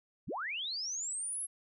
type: linear sweep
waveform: sine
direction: up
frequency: 44.41 to 11175 Hz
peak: -35 dBFS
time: 0.27-1.47 s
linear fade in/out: 20 ms
effects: none